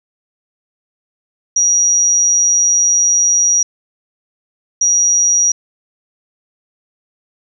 sine tone bursts at uneven times, 5760 Hz, F#8, 47 cents flat, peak -9 dBFS, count 2, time 1.56-3.63 / 4.81-5.52 s, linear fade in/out 5 ms, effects none

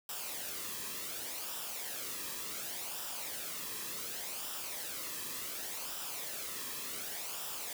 white noise with flanger, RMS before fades -41 dBFS, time 0.09-7.73 s, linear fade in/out 2 ms, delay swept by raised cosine 0.46 to 1.4 ms, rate 0.68 Hz, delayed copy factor -0.55, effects none

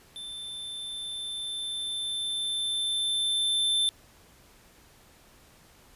square tone with level ramp, 3547 Hz, A7, 13 cents sharp, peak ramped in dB -38 to -23 dBFS, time 0.16-3.89 s, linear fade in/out 0 ms, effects pink hiss -57 dBFS RMS until 5.95 s + resampled to 32000 Hz

